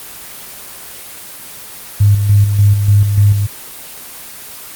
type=tone with tremolo; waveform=sine; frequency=102 Hz; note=G#2; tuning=31 cents flat; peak=-5 dBFS; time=2-3.47 s; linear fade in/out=10 ms; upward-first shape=square; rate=3.4 Hz; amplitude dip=50%; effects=white hiss -31 dBFS RMS until 4.75 s + Opus 24 kbps